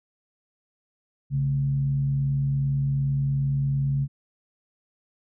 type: tone with frequency modulation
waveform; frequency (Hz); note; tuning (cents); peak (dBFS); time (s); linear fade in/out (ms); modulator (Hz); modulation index
sine; 138.59; C#3; 0; -21; 1.3-4.08; 50; 77.5; 0.29
effects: none